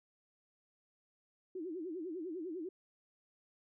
sine tone with vibrato, 341.6 Hz, F4, 38 cents flat, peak -39 dBFS, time 1.55-2.69 s, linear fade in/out 5 ms, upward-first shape sine, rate 10 Hz, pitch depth 190 cents each way, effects none

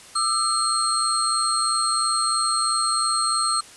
sine tone cluster, 1202 / 1325 / 4235 / 8280 Hz, D6 / E6 / C8 / C9, +40 / +9 / +20 / -19 cents, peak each -25 dBFS, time 0.15-3.61 s, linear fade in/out 10 ms, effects white hiss -45 dBFS RMS until 3.76 s + resampled to 24000 Hz

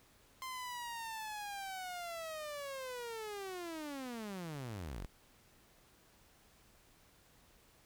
sawtooth linear sweep, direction down, 1046.5 to 35.82 Hz, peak -38 dBFS, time 0.42-5.06 s, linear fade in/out 0 ms, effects pink hiss -66 dBFS RMS until 7.85 s

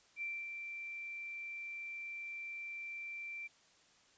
sine tone with ADSR envelope, 2349 Hz, D7, in tune, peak -37 dBFS, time 0.16-3.48 s, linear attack 58 ms, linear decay 250 ms, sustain -5 dB, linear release 18 ms, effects white hiss -67 dBFS RMS until 4.17 s + resampled to 16000 Hz

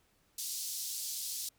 pink band-pass noise, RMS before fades -39 dBFS, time 0.38-1.49 s, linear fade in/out 5 ms, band 4400 to 16000 Hz, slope 24 dB/octave, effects pink hiss -71 dBFS RMS until 1.58 s

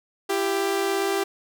sawtooth tone pair together, 336.1 / 393.6 Hz, E4 / G4, +34 / +7 cents, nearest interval minor third, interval 273 cents, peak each -25 / -19 dBFS, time 0.29-1.24 s, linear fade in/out 10 ms, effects none

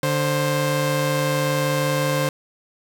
sawtooth tone pair together, 146.83 / 526.6 Hz, D3 / C5, 0 / +11 cents, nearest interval octave + minor seventh, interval 2211 cents, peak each -18 dBFS, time 0.03-2.29 s, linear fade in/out 2 ms, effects 8-bit

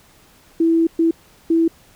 sine tone bursts at uneven times, 329.6 Hz, E4, in tune, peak -12 dBFS, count 3, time 0.6-0.87 / 0.99-1.11 / 1.5-1.68 s, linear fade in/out 5 ms, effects pink hiss -51 dBFS RMS until 1.95 s

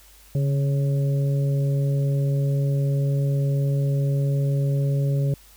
harmonic tone with a mistuned harmonic, 138.59 Hz, C#3, in tune, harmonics 1 / 2 / 3 / 4, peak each -19 / -37 / -34 / -34 dBFS, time 0.35-5.34 s, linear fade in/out 2 ms, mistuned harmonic 1, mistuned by +26 cents, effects added 50 Hz sine -52 dBFS peak until 5.56 s + white hiss -52 dBFS RMS until 5.56 s

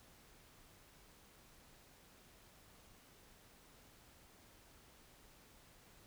silence, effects pink hiss -64 dBFS RMS until 6.06 s

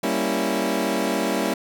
20% pulse chord, G diminished seventh, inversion none, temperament equal, 196 / 233.1 / 277.2 / 329.6 Hz, G3 / Bb3 / Db4 / Fb4, 0 / 0 / 0 / 0 cents, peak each -22 dBFS, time 0.03-1.54 s, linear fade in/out 5 ms, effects none

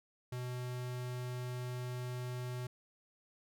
square tone, 124.6 Hz, B2, 16 cents sharp, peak -39 dBFS, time 0.32-2.67 s, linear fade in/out 5 ms, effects none

